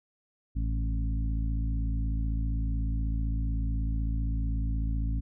harmonic tone with a mistuned harmonic, 54.8 Hz, A1, 6 cents flat, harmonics 1 / 2 / 3 / 4 / 5, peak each -27 / -35 / -41 / -42 / -41 dBFS, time 0.55-5.21 s, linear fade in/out 20 ms, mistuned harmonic 2, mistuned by +18 cents, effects none

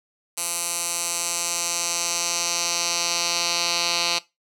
10% pulse tone with band-pass filter sweep, 171.9 Hz, F3, 27 cents flat, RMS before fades -25 dBFS, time 0.37-4.19 s, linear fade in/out 10 ms, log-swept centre 9300 to 4300 Hz, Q 1.8, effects noise-tail reverb RT60 0.2 s tail -18 dB re dry

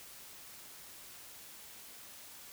silence, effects white hiss -52 dBFS RMS until 2.52 s

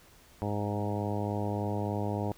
harmonic tone with a mistuned harmonic, 103.4 Hz, G#2, 7 cents flat, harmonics 1 / 2 / 3 / 4 / 5 / 6 / 7 / 8 / 9, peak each -33 / -36 / -38 / -39 / -40 / -41 / -41 / -42 / -43 dBFS, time 0.42-2.32 s, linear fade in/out 0 ms, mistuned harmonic 1, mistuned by -20 cents, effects pink hiss -58 dBFS RMS until 2.37 s

